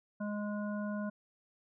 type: harmonic tone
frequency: 207.7 Hz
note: G#3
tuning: in tune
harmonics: 1 / 3 / 5 / 7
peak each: -35 / -42 / -48 / -47 dBFS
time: 0.2-1.1 s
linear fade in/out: 10 ms
effects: none